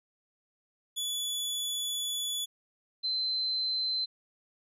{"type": "tone pair in turn", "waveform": ["sawtooth", "sine"], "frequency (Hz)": [3431, 4080], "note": ["A7", "C8"], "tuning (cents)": [-44, -44], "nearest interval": "minor third", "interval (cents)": 300, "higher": "second", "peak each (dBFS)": -28, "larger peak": "neither", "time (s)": [[0.96, 2.46], [3.03, 4.06]], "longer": "first", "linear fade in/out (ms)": 20, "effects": ["resampled to 32000 Hz"]}